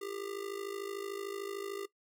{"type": "tone with amplitude modulation", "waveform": "square", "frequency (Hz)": 399.1, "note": "G4", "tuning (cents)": 31, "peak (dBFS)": -35, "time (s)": [0.01, 1.86], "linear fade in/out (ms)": 10, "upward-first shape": "sine", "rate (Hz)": 53.4, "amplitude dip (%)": 85, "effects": ["noise-tail reverb RT60 0.1 s tail -17 dB re dry"]}